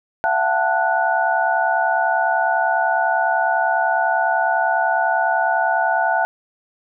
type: tone cluster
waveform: sine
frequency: 676 / 746 / 880 / 1471 Hz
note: E5 / F#5 / A5 / F#6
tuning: +43 / +14 / 0 / -11 cents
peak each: -21 dBFS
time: 0.24-6.25 s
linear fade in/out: 0 ms
effects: none